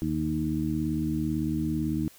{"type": "harmonic tone with a mistuned harmonic", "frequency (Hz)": 77.9, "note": "D#2", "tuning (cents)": 3, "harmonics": [1, 2, 3, 4], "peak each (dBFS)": [-35, -31, -31, -29], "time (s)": [0.02, 2.08], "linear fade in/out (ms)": 0, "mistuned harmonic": 1, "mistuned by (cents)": 33, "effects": ["white hiss -54 dBFS RMS until 2.18 s"]}